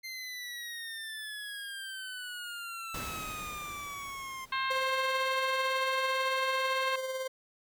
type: exponential sweep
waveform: 25% pulse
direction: down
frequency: 2093 to 1046.5 Hz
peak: -35 dBFS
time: 0.03-4.46 s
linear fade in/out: 20 ms
type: noise with exponential decay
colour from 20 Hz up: pink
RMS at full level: -39 dBFS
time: 2.94-6.12 s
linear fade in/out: 5 ms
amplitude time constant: 690 ms
type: harmonic tone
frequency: 530 Hz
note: C5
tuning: 22 cents sharp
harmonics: 2 / 3 / 4 / 5 / 6 / 7 / 8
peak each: -32 / -36 / -38 / -40 / -42 / -43 / -44 dBFS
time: 4.52-6.96 s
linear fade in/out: 5 ms
type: tone with tremolo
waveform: 40% pulse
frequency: 523.3 Hz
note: C5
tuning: in tune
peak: -31 dBFS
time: 4.7-7.28 s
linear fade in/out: 10 ms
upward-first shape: sine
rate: 18 Hz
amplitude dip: 40%
effects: none